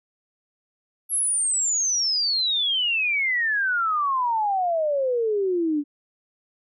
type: exponential sweep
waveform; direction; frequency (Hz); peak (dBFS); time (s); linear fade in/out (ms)
sine; down; 11390 to 283.9; -20; 1.09-5.84; 50
effects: none